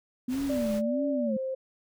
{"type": "tone with vibrato", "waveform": "sine", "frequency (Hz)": 243.8, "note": "B3", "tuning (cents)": -22, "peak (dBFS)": -27, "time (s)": [0.28, 1.37], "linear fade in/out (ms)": 5, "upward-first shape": "sine", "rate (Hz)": 1.6, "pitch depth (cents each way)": 230}
{"type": "noise", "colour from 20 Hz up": "pink", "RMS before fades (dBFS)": -42, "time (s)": [0.28, 0.82], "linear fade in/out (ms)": 50}
{"type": "tone with pitch glide", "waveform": "sine", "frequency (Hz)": [587, 526], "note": ["D5", "C5"], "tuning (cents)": [-1, 9], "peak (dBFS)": -29, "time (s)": [0.49, 1.55], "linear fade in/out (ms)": 10, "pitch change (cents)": -190, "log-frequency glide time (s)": [1.26, 1.34]}
{"effects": []}